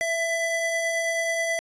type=tone pair together; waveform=square; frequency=663 / 1998.3 Hz; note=E5 / B6; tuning=+10 / +20 cents; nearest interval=octave + perfect fifth; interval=1910 cents; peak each=-27 dBFS; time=0.01-1.59 s; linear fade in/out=0 ms; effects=resampled to 22050 Hz